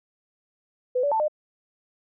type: tone with pitch steps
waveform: sine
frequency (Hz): 502 / 574 / 884 / 606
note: B4 / D5 / A5 / D#5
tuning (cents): +28 / -40 / +8 / -46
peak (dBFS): -20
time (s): 0.95-1.282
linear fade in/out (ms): 10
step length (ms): 83
effects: none